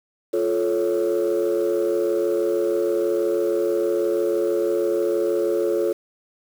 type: chord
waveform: sine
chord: F augmented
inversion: none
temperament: equal with one note detuned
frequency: 349.2 / 435.4 / 554.4 Hz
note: F4 / A4 / C#5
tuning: 0 / -18 / 0 cents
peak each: -21 / -21 / -23 dBFS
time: 0.33-5.93 s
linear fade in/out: 10 ms
effects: tanh soft clip ceiling -14 dBFS + 7-bit